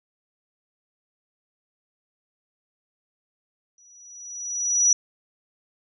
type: tone with exponential growth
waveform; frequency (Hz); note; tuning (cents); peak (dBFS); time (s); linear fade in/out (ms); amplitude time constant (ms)
sine; 5860; F#8; -18; -13; 3.78-4.93; 2; 250
effects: none